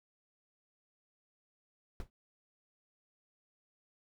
brown noise with exponential decay, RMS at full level -37 dBFS, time 2-2.1 s, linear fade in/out 1 ms, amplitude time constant 21 ms, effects none

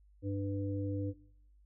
harmonic tone, 99.3 Hz, G2, 23 cents sharp, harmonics 1 / 3 / 5, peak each -35 / -37 / -42 dBFS, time 0.22-1.14 s, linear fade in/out 50 ms, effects noise-tail reverb RT60 0.8 s tail -24 dB re dry + added 50 Hz sine -60 dBFS peak until 1.65 s

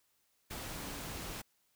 sine tone in noise, 283.8 Hz, C#4, 41 cents sharp, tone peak -52 dBFS, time 0.69-1.08 s, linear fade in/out 10 ms, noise pink, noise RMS -43 dBFS, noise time 0.5-1.42 s, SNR -12 dB, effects white hiss -75 dBFS RMS until 1.75 s

